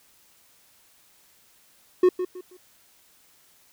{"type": "tone with echo", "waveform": "triangle", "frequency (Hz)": 364.2, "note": "F#4", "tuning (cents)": -27, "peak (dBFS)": -11, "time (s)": [2.03, 2.09], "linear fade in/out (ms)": 5, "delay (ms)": 160, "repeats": 3, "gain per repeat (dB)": -11, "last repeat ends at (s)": 2.57, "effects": ["white hiss -59 dBFS RMS until 3.72 s"]}